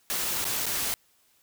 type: noise with dropouts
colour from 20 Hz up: white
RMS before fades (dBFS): -29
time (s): 0.1-0.94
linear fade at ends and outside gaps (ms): 0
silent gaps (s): 0.443-0.452 / 0.657-0.665
effects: white hiss -65 dBFS RMS until 1.42 s